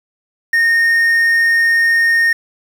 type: tone with quantisation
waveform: triangle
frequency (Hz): 1842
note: A#6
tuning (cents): -21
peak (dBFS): -8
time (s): 0.53-2.33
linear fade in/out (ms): 5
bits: 6
effects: none